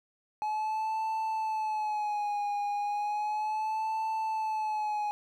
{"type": "tone with vibrato", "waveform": "triangle", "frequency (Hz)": 850, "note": "G#5", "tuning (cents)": 40, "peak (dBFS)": -27, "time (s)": [0.42, 5.11], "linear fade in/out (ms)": 0, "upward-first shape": "sine", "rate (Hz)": 0.34, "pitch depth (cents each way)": 64, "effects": []}